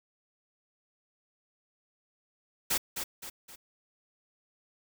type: noise with echo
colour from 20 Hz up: white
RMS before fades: -28 dBFS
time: 2.7-2.78 s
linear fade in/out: 10 ms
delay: 260 ms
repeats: 3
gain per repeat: -7 dB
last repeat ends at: 3.56 s
effects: none